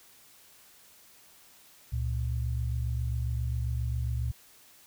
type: tone pair together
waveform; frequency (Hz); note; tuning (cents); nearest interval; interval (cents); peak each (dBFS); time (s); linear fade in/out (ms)
sine; 69.08 / 116.5; C#2 / A#2; -5 / -1; major sixth; 904; -30 / -31; 1.92-4.32; 10
effects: white hiss -57 dBFS RMS until 4.86 s